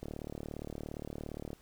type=click train; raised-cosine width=2 ms; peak=-27 dBFS; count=57; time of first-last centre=0.03-1.531 s; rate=37.3 Hz; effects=pink hiss -64 dBFS RMS until 1.61 s